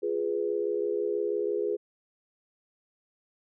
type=chord; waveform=sine; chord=F diminished; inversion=none; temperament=equal; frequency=349.2 / 415.3 / 493.9 Hz; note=F4 / Ab4 / Cb5; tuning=0 / 0 / 0 cents; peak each=-33 / -28 / -33 dBFS; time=0.02-1.77 s; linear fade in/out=20 ms; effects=none